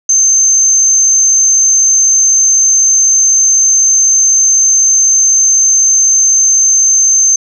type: tone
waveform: sine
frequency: 6272 Hz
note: G8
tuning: in tune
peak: -5 dBFS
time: 0.09-7.36 s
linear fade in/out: 5 ms
effects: none